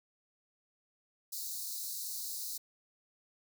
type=high-pass noise; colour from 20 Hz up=white; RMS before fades=-40 dBFS; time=1.32-2.58 s; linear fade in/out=10 ms; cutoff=3900 Hz; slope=96 dB/octave; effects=none